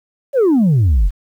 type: exponential sweep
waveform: sine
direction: down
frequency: 587.3 to 38.89 Hz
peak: -7 dBFS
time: 0.33-1.11 s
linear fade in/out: 50 ms
effects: tanh soft clip ceiling -8 dBFS + 8-bit